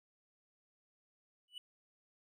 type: tone with exponential growth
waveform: triangle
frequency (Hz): 2960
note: F#7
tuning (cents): 0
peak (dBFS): -39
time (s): 1.48-1.58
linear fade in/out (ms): 2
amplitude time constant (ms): 21
effects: none